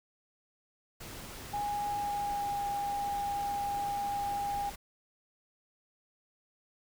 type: noise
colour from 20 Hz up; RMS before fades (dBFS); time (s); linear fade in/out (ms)
pink; -45; 1-4.76; 10
type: tone with pitch glide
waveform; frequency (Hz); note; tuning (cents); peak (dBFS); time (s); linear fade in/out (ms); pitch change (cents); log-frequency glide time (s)
sine; 822 to 809.3; G#5 to G#5; -18 to -45; -31; 1.53-4.7; 10; -27; 1.82-2.63
effects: none